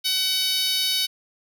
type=tone with high-pass filter; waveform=10% pulse; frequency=752 Hz; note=F#5; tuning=28 cents sharp; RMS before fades=-23 dBFS; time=0.04-1.07 s; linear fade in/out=20 ms; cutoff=3800 Hz; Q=1.8; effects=none